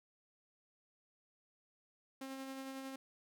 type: tone with tremolo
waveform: sawtooth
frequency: 267.4 Hz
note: C4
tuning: 38 cents sharp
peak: -39 dBFS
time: 2.21-2.96 s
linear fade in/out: 5 ms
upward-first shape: sine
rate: 11 Hz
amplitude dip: 30%
effects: none